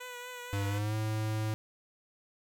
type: tone with vibrato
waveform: 10% pulse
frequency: 493.9 Hz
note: B4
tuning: in tune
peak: -33 dBFS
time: 0-0.79 s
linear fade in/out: 10 ms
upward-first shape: triangle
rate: 4.2 Hz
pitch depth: 31 cents each way
type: tone with pitch glide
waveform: square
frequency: 100.2 to 108.64 Hz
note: G2 to A2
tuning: +38 to -22 cents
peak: -31 dBFS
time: 0.53-1.54 s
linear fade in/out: 0 ms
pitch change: +140 cents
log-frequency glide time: 0.68-0.95 s
effects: none